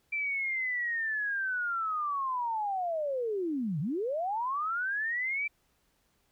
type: linear two-way sweep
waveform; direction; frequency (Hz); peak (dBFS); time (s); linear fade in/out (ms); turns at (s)
sine; down then up; 2351 to 134.8 to 2351; -29; 0.12-5.48; 10; 3.8
effects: pink hiss -72 dBFS RMS until 6.31 s